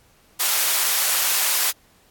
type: high-pass noise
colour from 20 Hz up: white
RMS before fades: -20 dBFS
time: 0.39-1.72 s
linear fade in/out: 20 ms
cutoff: 720 Hz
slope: 12 dB/octave
effects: pink hiss -57 dBFS RMS until 2.1 s + AAC 64 kbps